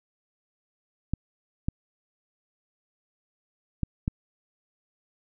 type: clicks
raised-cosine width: 5 ms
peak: -13 dBFS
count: 4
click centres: 1.136 / 1.685 / 3.833 / 4.079 s
effects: none